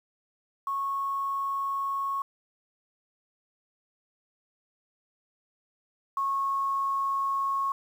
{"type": "tone pair in turn", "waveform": "sine", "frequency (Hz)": [1100, 1095.8], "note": ["C#6", "C#6"], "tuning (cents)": [-14, -20], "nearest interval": "unison", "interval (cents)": 6, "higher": "first", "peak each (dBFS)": [-27, -25], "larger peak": "second", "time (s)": [[0.67, 2.22], [6.17, 7.72]], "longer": "neither", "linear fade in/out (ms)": 2, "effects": ["9-bit"]}